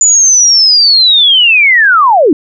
sine linear sweep, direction down, 7040 to 263.7 Hz, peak -3 dBFS, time 0.01-2.33 s, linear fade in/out 2 ms, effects none

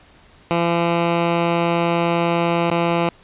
10% pulse tone with dropouts, 170 Hz, F3, 46 cents flat, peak -8 dBFS, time 0.51-3.09 s, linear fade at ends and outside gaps 0 ms, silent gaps 2.703-2.713 s, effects pink hiss -50 dBFS RMS until 3.23 s + resampled to 8000 Hz

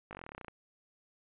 slowing click train, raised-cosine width 0.5 ms, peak -29 dBFS, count 15, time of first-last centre 0.11-0.482 s, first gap 19 ms, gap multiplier 1.05, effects resampled to 8000 Hz

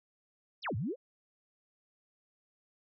sine exponential two-way sweep, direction down then up, 5920 to 92.5 to 582 Hz, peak -32 dBFS, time 0.62-0.96 s, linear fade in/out 50 ms, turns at 0.76 s, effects none

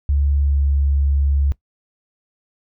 sine tone with pitch glide, 70.9 to 70.09 Hz, C#2 to C#2, +40 to +20 cents, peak -14 dBFS, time 0.09-1.52 s, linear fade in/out 0 ms, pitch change -20 cents, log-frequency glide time 0.42-0.59 s, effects noise-tail reverb RT60 0.1 s tail -20 dB re dry

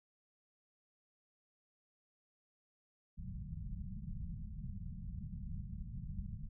pink low-pass noise, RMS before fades -44 dBFS, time 3.17-6.49 s, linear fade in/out 20 ms, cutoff 210 Hz, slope 96 dB/octave, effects none

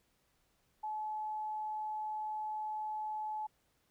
sine tone, 858 Hz, A5, 44 cents flat, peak -36 dBFS, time 0.83-3.47 s, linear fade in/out 10 ms, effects pink hiss -75 dBFS RMS until 3.9 s

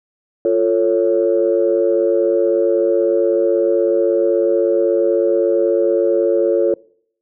sine chord, F augmented, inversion none, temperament equal with one note detuned, 349.2 / 445.4 / 554.4 Hz, F4 / A4 / C#5, 0 / +21 / 0 cents, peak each -16 dBFS, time 0.45-6.74 s, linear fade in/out 2 ms, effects noise-tail reverb RT60 0.6 s tail -23 dB re dry + tanh soft clip ceiling -3 dBFS

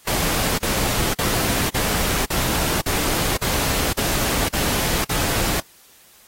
pink noise bursts, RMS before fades -22 dBFS, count 10, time 0.07-5.602 s, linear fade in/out 5 ms, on 510 ms, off 48 ms, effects white hiss -51 dBFS RMS until 6.27 s + AAC 48 kbps

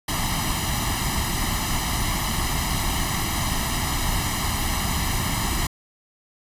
pink noise with comb filter, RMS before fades -24 dBFS, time 0.08-5.67 s, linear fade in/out 5 ms, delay 1 ms, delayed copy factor +0.8, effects resampled to 32000 Hz

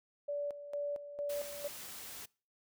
sine tone with tremolo, 578 Hz, D5, 28 cents flat, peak -34 dBFS, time 0.28-1.68 s, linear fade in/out 10 ms, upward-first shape square, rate 2.2 Hz, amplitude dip 70%
white noise, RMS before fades -47 dBFS, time 1.29-2.26 s, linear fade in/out 10 ms
effects noise-tail reverb RT60 0.4 s tail -25 dB re dry

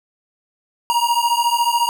square beating tone pair, 939 / 953 Hz, A#5 / A#5, +12 / +38 cents, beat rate 14 Hz, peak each -19 dBFS, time 0.9-1.89 s, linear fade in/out 0 ms, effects none

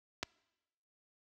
clicks, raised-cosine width 0.2 ms, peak -19 dBFS, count 2, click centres 0.229 / 0.232 s, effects noise-tail reverb RT60 1.0 s tail -24 dB re dry + high-pass 60 Hz 12 dB/octave

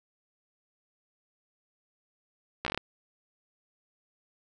slowing click train, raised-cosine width 0.3 ms, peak -14 dBFS, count 7, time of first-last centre 2.65-2.776 s, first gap 14 ms, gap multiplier 1.16, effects none

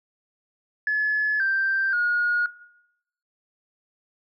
sine tone with pitch steps, 1712 / 1569.9 / 1439.6 Hz, A6 / G6 / F#6, -48 / +2 / -48 cents, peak -19 dBFS, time 0.87-2.46 s, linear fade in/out 2 ms, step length 530 ms, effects noise-tail reverb RT60 0.8 s tail -18 dB re dry + tanh soft clip ceiling -15 dBFS

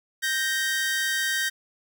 sawtooth tone pair together, 1568 / 1864.7 Hz, G6 / A#6, 0 / 0 cents, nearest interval minor third, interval 300 cents, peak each -23 dBFS, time 0.22-1.5 s, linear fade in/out 20 ms, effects none

